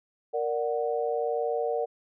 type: chord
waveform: sine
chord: Bb augmented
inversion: none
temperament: equal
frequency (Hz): 466.2 / 587.3 / 740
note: Bb4 / D5 / F#5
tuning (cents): 0 / 0 / 0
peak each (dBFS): -28 / -31 / -32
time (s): 0.33-1.86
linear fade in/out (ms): 20
effects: none